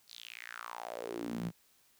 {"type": "tone with high-pass filter sweep", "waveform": "sawtooth", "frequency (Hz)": 58.27, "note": "A#1", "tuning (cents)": 0, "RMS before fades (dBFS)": -42, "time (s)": [0.07, 1.52], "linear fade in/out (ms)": 50, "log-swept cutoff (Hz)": [4600, 150], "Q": 5, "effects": ["white hiss -68 dBFS RMS until 1.99 s"]}